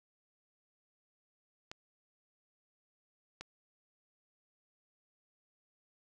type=clicks; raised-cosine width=0.2 ms; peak=-26 dBFS; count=2; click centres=1.715 / 3.41 s; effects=none